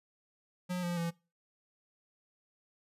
square tone with pitch steps, 180 / 174.37 / 168.92 Hz, F#3 / F3 / E3, -47 / -2 / +43 cents, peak -33 dBFS, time 0.69-1.11 s, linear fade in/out 20 ms, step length 140 ms, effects noise-tail reverb RT60 0.3 s tail -22 dB re dry + resampled to 32000 Hz

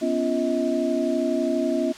sine tone cluster, 248 / 280.1 / 343.1 / 637 Hz, B3 / C#4 / F4 / D#5, +7 / +18 / -31 / +41 cents, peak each -26 dBFS, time 0.01-1.93 s, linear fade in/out 20 ms, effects white hiss -41 dBFS RMS until 1.97 s + low-pass 6000 Hz 12 dB/octave

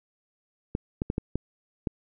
clicks, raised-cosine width 3 ms, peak -14 dBFS, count 6, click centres 0.751 / 1.019 / 1.101 / 1.181 / 1.356 / 1.872 s, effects none

